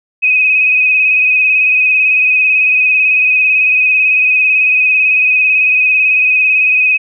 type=tone with vibrato; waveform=sine; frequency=2523 Hz; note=D#7; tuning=23 cents sharp; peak=-7 dBFS; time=0.22-6.98 s; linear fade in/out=20 ms; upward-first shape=square; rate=18 Hz; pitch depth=23 cents each way; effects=none